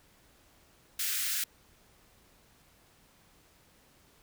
white high-pass noise, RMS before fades -32 dBFS, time 0.99-1.44 s, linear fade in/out 5 ms, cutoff 1400 Hz, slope 48 dB/octave, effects pink hiss -63 dBFS RMS until 4.22 s

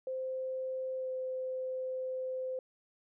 sine tone with pitch glide, 520 to 516.1 Hz, C5 to C5, -11 to -24 cents, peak -34 dBFS, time 0.07-2.59 s, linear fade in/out 2 ms, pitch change -13 cents, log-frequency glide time 0.97-1.09 s, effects none

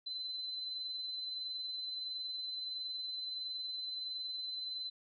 sine tone with amplitude modulation, 4045 Hz, B7, 41 cents sharp, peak -37 dBFS, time 0.06-4.9 s, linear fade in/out 10 ms, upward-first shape sine, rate 21.5 Hz, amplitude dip 30%, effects none

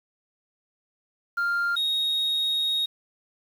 sine tone pair in turn, 1396.9 / 3752 Hz, F6 / A#7, 0 / +11 cents, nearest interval octave + perfect fourth, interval 1711 cents, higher second, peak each -20 dBFS, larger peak neither, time 1.37-1.76 / 1.76-2.86 s, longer second, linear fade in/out 10 ms, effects tanh soft clip ceiling -21 dBFS + 8-bit

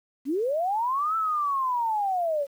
sine linear two-way sweep, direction up then down, 246.9 to 1333 to 544 Hz, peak -23 dBFS, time 0.25-2.47 s, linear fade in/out 50 ms, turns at 1.16 s, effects 9-bit

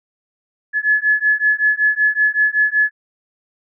sine beating tone pair, 1707 / 1712.3 Hz, G#6 / A6, +47 / -48 cents, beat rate 5.3 Hz, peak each -16 dBFS, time 0.73-2.91 s, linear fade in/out 50 ms, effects none

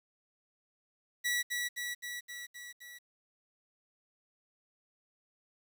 sawtooth tone with echo, 1942 Hz, B6, 30 cents flat, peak -26 dBFS, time 1.24-1.43 s, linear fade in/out 20 ms, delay 260 ms, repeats 6, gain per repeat -3 dB, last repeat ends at 2.99 s, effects 10-bit

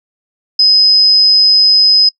sine tone, 5050 Hz, D#8, 25 cents sharp, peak -5 dBFS, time 0.59-2.09 s, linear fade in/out 5 ms, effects noise-tail reverb RT60 0.1 s tail -23 dB re dry

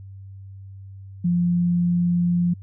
sine tone, 174.61 Hz, F3, in tune, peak -17 dBFS, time 1.24-2.54 s, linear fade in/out 10 ms, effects added 97 Hz sine -37 dBFS peak until 2.62 s

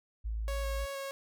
sine tone, 54.6 Hz, A1, 13 cents flat, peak -32 dBFS, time 0.24-0.86 s, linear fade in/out 20 ms
sawtooth tone with vibrato, 551 Hz, C#5, 11 cents flat, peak -33 dBFS, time 0.48-1.11 s, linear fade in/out 0 ms, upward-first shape square, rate 3.2 Hz, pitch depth 10 cents each way
effects none

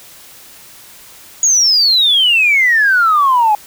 sine exponential sweep, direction down, 6800 to 823 Hz, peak -7 dBFS, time 1.43-3.55 s, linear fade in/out 2 ms, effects tanh soft clip ceiling -3 dBFS + white hiss -39 dBFS RMS until 3.66 s

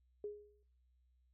sine tone with exponential decay, 415.3 Hz, G#4, in tune, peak -38 dBFS, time 0.24-0.63 s, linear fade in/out 2 ms, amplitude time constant 84 ms, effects noise-tail reverb RT60 0.5 s tail -22 dB re dry + added 62 Hz sine -70 dBFS peak until 1.33 s

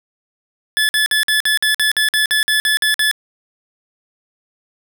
25% pulse tone bursts, 1726 Hz, A6, 34 cents flat, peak -9 dBFS, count 14, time 0.77-3.113 s, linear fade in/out 0 ms, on 120 ms, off 51 ms, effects none

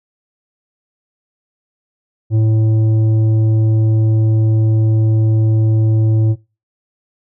sine tone with tanh clipping, 110 Hz, A2, in tune, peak -11 dBFS, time 2.3-6.36 s, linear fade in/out 50 ms, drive 8 dB, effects noise-tail reverb RT60 0.3 s tail -24 dB re dry

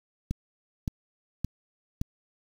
click train, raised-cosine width 5 ms, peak -16 dBFS, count 4, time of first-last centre 0.31-2.015 s, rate 1.76 Hz, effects 7-bit

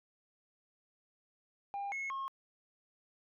sine tone with pitch steps, 801 / 2179 / 1080 Hz, G5 / C#7 / C#6, +37 / -30 / -45 cents, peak -34 dBFS, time 1.74-2.28 s, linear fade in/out 0 ms, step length 180 ms, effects tanh soft clip ceiling -35 dBFS

